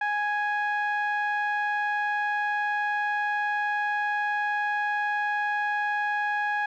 sawtooth tone with low-pass filter, 830.6 Hz, G#5, in tune, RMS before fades -27 dBFS, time 0.01-6.66 s, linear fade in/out 5 ms, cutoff 1800 Hz, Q 2.4, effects none

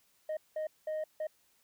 sine tone bursts at uneven times, 621 Hz, D#5, 3 cents flat, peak -30 dBFS, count 4, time 0.29-0.37 / 0.56-0.67 / 0.87-1.04 / 1.2-1.27 s, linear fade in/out 5 ms, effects tanh soft clip ceiling -32 dBFS + white hiss -70 dBFS RMS until 1.63 s

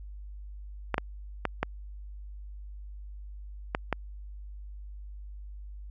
clicks, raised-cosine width 0.5 ms, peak -11 dBFS, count 6, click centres 0.943 / 0.981 / 1.453 / 1.63 / 3.749 / 3.927 s, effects added 50 Hz sine -40 dBFS peak until 5.9 s

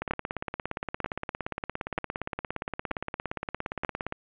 two click trains, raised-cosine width 0.5 ms, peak -12 / -16 dBFS, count 5 / 72, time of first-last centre 0.11-3.848 / 0.02-4.124 s, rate 1.07 / 17.3 Hz, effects resampled to 8000 Hz + 9-bit

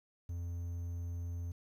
triangle tone, 86.1 Hz, F2, 24 cents flat, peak -35 dBFS, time 0.29-1.52 s, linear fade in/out 5 ms, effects 11-bit

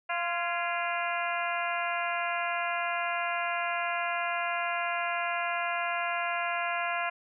harmonic tone with a mistuned harmonic, 346.1 Hz, F4, 16 cents flat, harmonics 2 / 3 / 4 / 5 / 6 / 7 / 8, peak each -33 / -35 / -36 / -37 / -38 / -38 / -39 dBFS, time 0.09-7.1 s, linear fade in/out 10 ms, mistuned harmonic 5, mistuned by -58 cents, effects none

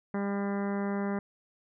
harmonic tone, 200.1 Hz, G3, 36 cents sharp, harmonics 1 / 2 / 3 / 4 / 5 / 6 / 7 / 8 / 9 / 10, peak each -30 / -36 / -40 / -42 / -44 / -46 / -47 / -48 / -49 / -50 dBFS, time 0.14-1.19 s, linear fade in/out 2 ms, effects none

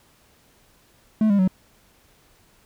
triangle tone with pitch steps, 216.9 / 201.2 / 186.65 Hz, A3 / G3 / F#3, -25 / +45 / +15 cents, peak -13 dBFS, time 1.21-1.477 s, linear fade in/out 2 ms, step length 89 ms, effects pink hiss -58 dBFS RMS until 2.65 s

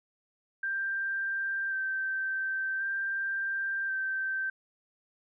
sine tone with vibrato, 1568 Hz, G6, in tune, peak -29 dBFS, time 0.63-4.5 s, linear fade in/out 5 ms, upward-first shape square, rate 0.46 Hz, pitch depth 14 cents each way, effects none

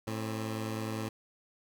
15% pulse tone pair together, 110 / 265.7 Hz, A2 / C4, 0 / +27 cents, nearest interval octave + minor third, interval 1527 cents, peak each -28 / -36 dBFS, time 0.07-1.09 s, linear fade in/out 5 ms, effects none

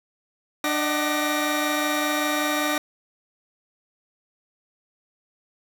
25% pulse tone cluster, 297.9 / 621 / 753 / 1187 / 1890 Hz, D4 / D#5 / F#5 / D6 / A#6, +25 / -3 / +30 / +18 / +23 cents, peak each -22 / -30 / -27 / -24 / -26 dBFS, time 0.64-2.78 s, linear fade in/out 2 ms, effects none

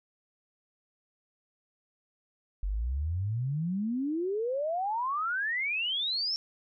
sine exponential sweep, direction up, 45.1 to 5520 Hz, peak -28 dBFS, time 2.63-6.36 s, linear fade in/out 0 ms, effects none

